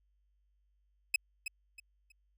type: tone with echo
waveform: 40% pulse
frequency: 2558 Hz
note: D#7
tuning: 47 cents sharp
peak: -23 dBFS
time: 1.14-1.16 s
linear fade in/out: 5 ms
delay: 320 ms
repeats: 3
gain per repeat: -11 dB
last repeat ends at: 2.12 s
effects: added 50 Hz sine -70 dBFS peak until 2.37 s